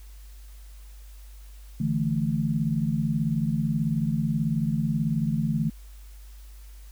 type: chord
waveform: sine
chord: D suspended second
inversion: none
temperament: just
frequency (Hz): 146.83 / 165.19 / 220.2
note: D3 / E3 / A3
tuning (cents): 0 / +4 / +2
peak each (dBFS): -27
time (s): 1.8-5.7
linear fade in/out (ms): 5
effects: added 50 Hz sine -42 dBFS peak until 6.91 s + white hiss -57 dBFS RMS until 6.91 s